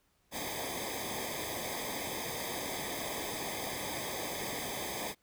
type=noise with comb filter; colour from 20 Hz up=pink; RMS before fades=-38 dBFS; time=0.31-5.15 s; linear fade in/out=50 ms; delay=0.71 ms; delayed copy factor=-0.95; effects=pink hiss -73 dBFS RMS until 5.22 s